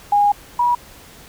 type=tone pair in turn; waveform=sine; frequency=819 / 967 Hz; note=G#5 / B5; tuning=-24 / -37 cents; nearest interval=minor third; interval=287 cents; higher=second; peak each=-11 / -13 dBFS; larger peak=first; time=0.12-0.32 / 0.59-0.75 s; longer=first; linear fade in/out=5 ms; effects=pink hiss -43 dBFS RMS until 1.28 s